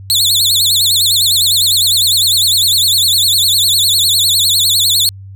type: tone with vibrato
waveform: sawtooth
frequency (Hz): 3880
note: B7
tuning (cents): -31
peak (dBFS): -6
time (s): 0.1-5.09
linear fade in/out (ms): 0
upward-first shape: sine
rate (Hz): 9.9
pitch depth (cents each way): 220
effects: added 97 Hz sine -29 dBFS peak until 5.35 s